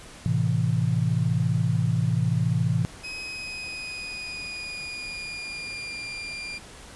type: chord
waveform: sine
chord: A minor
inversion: none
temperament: equal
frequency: 110 / 130.81 / 164.81 Hz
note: A2 / C3 / E3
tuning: 0 / 0 / 0 cents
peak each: -25 dBFS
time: 0.26-2.85 s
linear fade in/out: 0 ms
type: tone with pitch glide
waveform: 30% pulse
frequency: 2530 to 2392 Hz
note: D#7 to D7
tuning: +28 to +31 cents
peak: -30 dBFS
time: 3.03-6.59 s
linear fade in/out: 20 ms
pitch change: -97 cents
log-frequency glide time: 3.19-6.01 s
effects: pink hiss -45 dBFS RMS until 6.95 s + resampled to 24000 Hz